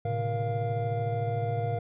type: tone cluster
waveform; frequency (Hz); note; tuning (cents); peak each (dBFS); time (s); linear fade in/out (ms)
triangle; 111.2 / 130.7 / 144.4 / 472.7 / 696; A2 / C3 / D3 / A#4 / F5; +19 / -1 / -29 / +24 / -6; -28 / -35 / -37 / -32 / -31; 0.05-1.79; 5
effects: resampled to 8000 Hz